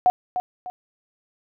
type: tone with echo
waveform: sine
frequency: 730 Hz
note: F#5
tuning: 24 cents flat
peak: -12 dBFS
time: 0.06-0.1 s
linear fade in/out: 0 ms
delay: 300 ms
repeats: 2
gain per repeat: -9 dB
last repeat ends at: 0.7 s
effects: none